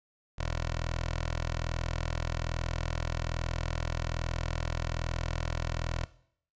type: tone with notch filter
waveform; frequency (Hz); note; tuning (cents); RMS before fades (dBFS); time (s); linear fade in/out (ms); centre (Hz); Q
10% pulse; 41.2; E1; 0; -33; 0.38-6.05; 10; 220; 0.63
effects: noise-tail reverb RT60 0.6 s tail -18 dB re dry + resampled to 16000 Hz